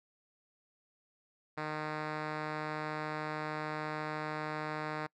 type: tone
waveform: 5% pulse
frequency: 153.5 Hz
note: D#3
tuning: 23 cents flat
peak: -24 dBFS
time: 1.57-5.07 s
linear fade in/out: 10 ms
effects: noise-tail reverb RT60 0.1 s tail -26 dB re dry + low-pass 3000 Hz 12 dB/octave